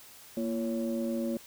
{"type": "tone cluster", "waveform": "sine", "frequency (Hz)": [232.5, 340.7, 558], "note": ["A#3", "F4", "C#5"], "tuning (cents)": [-4, -43, 11], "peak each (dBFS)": [-30, -35, -35], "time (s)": [0.37, 1.37], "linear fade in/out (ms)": 2, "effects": ["tanh soft clip ceiling -22 dBFS", "white hiss -52 dBFS RMS until 1.46 s"]}